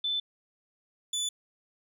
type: tone pair in turn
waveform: sine / 25% pulse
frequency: 3520 / 3482 Hz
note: A7 / A7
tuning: 0 / -19 cents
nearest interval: unison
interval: 19 cents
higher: first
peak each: -27 / -25 dBFS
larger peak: second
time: 0.04-0.2 / 1.13-1.29 s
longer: neither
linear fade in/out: 5 ms
effects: none